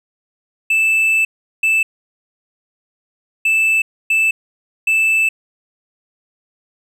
triangle tone bursts at uneven times, 2637 Hz, E7, in tune, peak -10 dBFS, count 5, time 0.7-1.25 / 1.63-1.83 / 3.45-3.82 / 4.1-4.31 / 4.87-5.29 s, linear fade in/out 5 ms, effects none

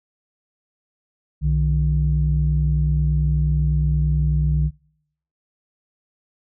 sine tone pair together, 63.24 / 151.6 Hz, B1 / D#3, +42 / -45 cents, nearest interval octave + minor third, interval 1513 cents, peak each -18 dBFS, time 1.41-4.71 s, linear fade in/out 50 ms, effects noise-tail reverb RT60 0.7 s tail -25 dB re dry + tanh soft clip ceiling -9 dBFS

